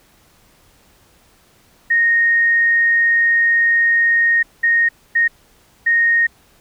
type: tone bursts at uneven times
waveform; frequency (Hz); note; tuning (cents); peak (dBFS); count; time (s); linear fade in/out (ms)
sine; 1858; A#6; -6; -11; 4; 1.9-4.43 / 4.63-4.89 / 5.15-5.28 / 5.86-6.27; 10
effects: pink hiss -53 dBFS RMS until 6.6 s